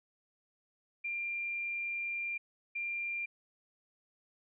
sine tone bursts at uneven times, 2385 Hz, D7, 26 cents sharp, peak -34 dBFS, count 2, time 1.04-2.38 / 2.75-3.26 s, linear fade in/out 10 ms, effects none

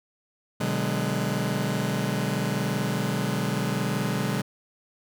sawtooth chord, G# half-diminished seventh, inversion first, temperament just, 124.59 / 149.51 / 186.89 / 207.7 Hz, B2 / D3 / F#3 / G#3, +16 / +31 / +18 / 0 cents, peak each -26 dBFS, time 0.6-4.42 s, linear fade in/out 10 ms, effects none

